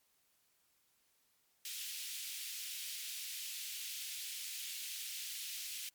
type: high-pass noise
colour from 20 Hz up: pink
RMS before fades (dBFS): -44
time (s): 1.65-5.89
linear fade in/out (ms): 2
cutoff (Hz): 2600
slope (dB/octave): 24
effects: white hiss -75 dBFS RMS until 5.94 s + MP3 96 kbps